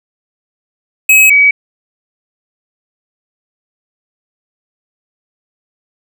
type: tone pair in turn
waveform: square / sine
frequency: 2550 / 2272 Hz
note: D#7 / C#7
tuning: +42 / +42 cents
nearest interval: major second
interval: 200 cents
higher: first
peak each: -4 dBFS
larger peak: neither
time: 1.09-1.3 / 1.3-1.51 s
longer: neither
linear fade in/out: 5 ms
effects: none